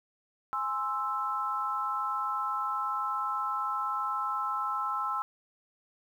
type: chord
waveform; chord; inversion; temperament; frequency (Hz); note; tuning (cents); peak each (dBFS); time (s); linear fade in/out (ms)
sine; Ab augmented; none; equal; 830.6 / 1046.5 / 1318.5; Ab5 / C6 / E6; 0 / 0 / 0; -37 / -34 / -31; 0.53-5.22; 0
effects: 10-bit